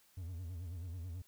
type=tone with vibrato; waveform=triangle; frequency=87.31 Hz; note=F2; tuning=in tune; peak=-39 dBFS; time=0.17-1.22 s; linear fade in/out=5 ms; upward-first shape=sine; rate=9.2 Hz; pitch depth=130 cents each way; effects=white hiss -68 dBFS RMS until 1.27 s